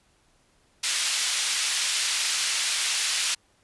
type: band-pass noise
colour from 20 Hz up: pink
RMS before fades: -26 dBFS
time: 0.83-3.35 s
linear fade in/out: 10 ms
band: 2600 to 9700 Hz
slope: 12 dB/octave
effects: pink hiss -64 dBFS RMS until 3.63 s + resampled to 24000 Hz